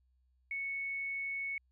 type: tone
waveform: sine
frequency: 2212 Hz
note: C#7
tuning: 4 cents flat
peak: -35 dBFS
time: 0.51-1.58 s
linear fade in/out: 2 ms
effects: added 63 Hz sine -69 dBFS peak until 1.71 s